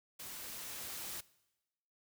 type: noise with level ramp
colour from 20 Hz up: white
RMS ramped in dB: -47 to -43 dBFS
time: 0.19-1.21 s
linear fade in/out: 10 ms
effects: noise-tail reverb RT60 1.0 s tail -21 dB re dry